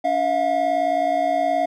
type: tone cluster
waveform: triangle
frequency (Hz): 285.1 / 653 / 712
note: C#4 / E5 / F5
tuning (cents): +49 / -17 / +33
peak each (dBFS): -27 / -20 / -18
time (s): 0.04-1.66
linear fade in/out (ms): 10
effects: none